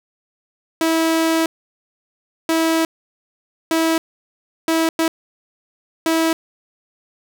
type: tone bursts at uneven times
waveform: sawtooth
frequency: 325.2 Hz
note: E4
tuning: 23 cents flat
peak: -11 dBFS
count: 6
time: 0.81-1.46 / 2.49-2.85 / 3.71-3.98 / 4.68-4.89 / 4.99-5.08 / 6.06-6.33 s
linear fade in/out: 2 ms
effects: none